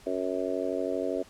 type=harmonic tone; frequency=92.6 Hz; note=F#2; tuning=2 cents sharp; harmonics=3 / 4 / 5 / 6 / 7; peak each=-34 / -34 / -34 / -34 / -34 dBFS; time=0.06-1.23 s; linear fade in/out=10 ms; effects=pink hiss -54 dBFS RMS until 1.29 s + low-pass 10000 Hz 12 dB/octave